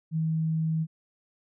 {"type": "tone", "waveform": "sine", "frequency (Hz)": 160, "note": "D#3", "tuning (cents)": 49, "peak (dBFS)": -24, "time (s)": [0.11, 0.87], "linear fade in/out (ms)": 50, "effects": []}